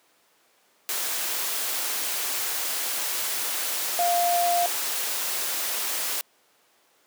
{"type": "tone in noise", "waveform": "sine", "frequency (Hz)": 698.5, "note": "F5", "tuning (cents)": 0, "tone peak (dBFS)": -20, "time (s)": [3.99, 4.66], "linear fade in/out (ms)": 0, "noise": "white", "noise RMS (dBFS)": -28, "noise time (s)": [0.89, 6.21], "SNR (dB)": 5, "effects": ["pink hiss -62 dBFS RMS until 7.06 s", "high-pass 400 Hz 12 dB/octave"]}